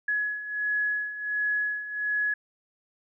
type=beating tone pair; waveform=sine; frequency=1687 / 1688.4 Hz; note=G#6 / G#6; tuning=+27 / +28 cents; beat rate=1.4 Hz; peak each=-32 / -27 dBFS; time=0.08-2.34 s; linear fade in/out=5 ms; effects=none